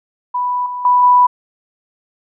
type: tone with level steps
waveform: sine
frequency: 987.8 Hz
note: B5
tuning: in tune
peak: -15 / -21 / -8 / -6 dBFS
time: 0.34-1.27 s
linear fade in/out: 10 ms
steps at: 0.66 / 0.85 / 1.03 s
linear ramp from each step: 2 ms
effects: none